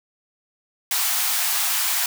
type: high-pass noise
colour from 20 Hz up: white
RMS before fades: -22 dBFS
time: 0.91-2.06 s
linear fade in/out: 2 ms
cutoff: 680 Hz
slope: 96 dB/octave
effects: none